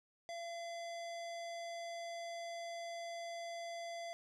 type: tone with low-pass filter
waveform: square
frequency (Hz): 680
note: F5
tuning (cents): -46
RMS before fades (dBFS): -45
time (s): 0.29-4.13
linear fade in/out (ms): 0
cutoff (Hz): 6300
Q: 1.2
effects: none